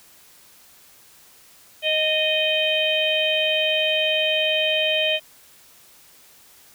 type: harmonic tone with a mistuned harmonic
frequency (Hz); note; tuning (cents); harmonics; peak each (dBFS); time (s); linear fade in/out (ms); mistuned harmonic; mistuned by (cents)
622.3; D#5; 0; 1 / 3 / 4 / 5 / 6; -23 / -32 / -24 / -22 / -33; 1.82-5.2; 50; 3; -23
effects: white hiss -51 dBFS RMS until 6.74 s